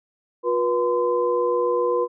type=tone cluster; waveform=sine; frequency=358.5 / 485.9 / 1026 Hz; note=F4 / B4 / C6; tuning=+45 / -28 / -34 cents; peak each=-25 / -20 / -26 dBFS; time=0.43-2.08 s; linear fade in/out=50 ms; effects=none